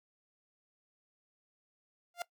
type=tone with exponential growth; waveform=sawtooth; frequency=698 Hz; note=F5; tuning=1 cent flat; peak=-28 dBFS; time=2.14-2.22 s; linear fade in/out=2 ms; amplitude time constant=16 ms; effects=noise-tail reverb RT60 0.1 s tail -19 dB re dry